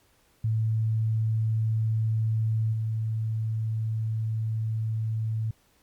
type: tone with level steps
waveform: sine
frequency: 110.7 Hz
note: A2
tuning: 11 cents sharp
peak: -22 / -25 dBFS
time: 0.44-5.51 s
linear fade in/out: 5 ms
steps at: 2.72 s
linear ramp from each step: 20 ms
effects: pink hiss -64 dBFS RMS until 5.82 s + MP3 96 kbps